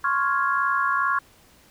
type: chord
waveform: sine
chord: Db major seventh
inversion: third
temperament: equal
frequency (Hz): 1046.5 / 1108.7 / 1396.9 / 1661.2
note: C6 / Db6 / F6 / Ab6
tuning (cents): 0 / 0 / 0 / 0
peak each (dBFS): -29 / -23 / -25 / -27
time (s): 0.04-1.19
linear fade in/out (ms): 5
effects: pink hiss -55 dBFS RMS until 1.7 s